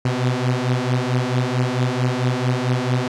sawtooth beating tone pair, 123.47 / 127.97 Hz, B2 / C3, 0 / -38 cents, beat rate 4.5 Hz, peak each -17 dBFS, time 0.05-3.08 s, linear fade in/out 5 ms, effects low-pass 6000 Hz 12 dB/octave

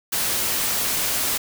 white noise, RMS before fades -23 dBFS, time 0.12-1.38 s, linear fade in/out 10 ms, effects none

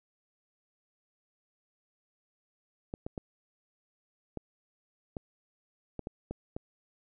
clicks, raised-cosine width 2 ms, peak -23 dBFS, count 9, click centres 2.939 / 3.065 / 3.178 / 4.373 / 5.168 / 5.993 / 6.071 / 6.31 / 6.565 s, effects none

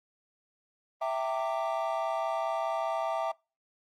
triangle chord, E half-diminished seventh, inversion none, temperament equal with one note detuned, 659.3 / 784 / 914.2 / 1174.7 Hz, E5 / G5 / Bb5 / D6, 0 / 0 / -34 / 0 cents, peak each -29 / -33 / -34 / -35 dBFS, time 1.01-3.32 s, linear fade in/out 10 ms, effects noise-tail reverb RT60 0.3 s tail -25 dB re dry + Opus 24 kbps

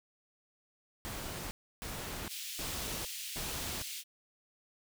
pink noise bursts, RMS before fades -41 dBFS, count 4, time 1.05-3.82 s, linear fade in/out 0 ms, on 460 ms, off 310 ms
pink high-pass noise, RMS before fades -42 dBFS, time 2.27-4.04 s, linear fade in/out 50 ms, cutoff 2600 Hz, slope 24 dB/octave
effects none

